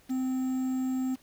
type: tone with quantisation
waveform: triangle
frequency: 259.1 Hz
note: C4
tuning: 17 cents flat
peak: -25 dBFS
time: 0.09-1.16 s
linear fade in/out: 20 ms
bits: 8
effects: pink hiss -61 dBFS RMS until 1.22 s